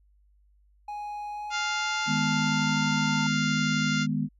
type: tone with pitch glide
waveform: triangle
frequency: 830.6 to 895.4 Hz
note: G#5 to A5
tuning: 0 to +30 cents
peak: -31 dBFS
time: 0.88-3.27 s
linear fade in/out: 5 ms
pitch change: +130 cents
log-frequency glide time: 1.31-2.78 s
type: harmonic tone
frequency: 698.5 Hz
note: F5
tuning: in tune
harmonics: 2 / 3 / 4 / 5 / 6 / 7 / 8 / 9 / 10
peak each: -30 / -34 / -36 / -38 / -40 / -41 / -42 / -43 / -44 dBFS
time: 1.5-4.07 s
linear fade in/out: 50 ms
type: chord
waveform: sine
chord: G# minor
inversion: second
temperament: equal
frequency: 155.56 / 207.7 / 246.9 Hz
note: D#3 / G#3 / B3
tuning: 0 / 0 / 0 cents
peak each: -29 dBFS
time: 2.06-4.29 s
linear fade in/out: 50 ms
effects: added 50 Hz sine -59 dBFS peak until 4.39 s